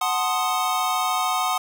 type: chord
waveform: square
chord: F# diminished seventh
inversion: none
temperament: equal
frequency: 740 / 880 / 1046.5 / 1244.5 Hz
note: F#5 / A5 / C6 / Eb6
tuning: 0 / 0 / 0 / 0 cents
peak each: -26 / -31 / -28 / -26 dBFS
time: 0.01-1.58 s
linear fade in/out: 5 ms
effects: none